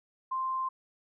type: tone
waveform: sine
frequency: 1046.5 Hz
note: C6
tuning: in tune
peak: -29 dBFS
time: 0.31-0.69 s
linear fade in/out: 10 ms
effects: none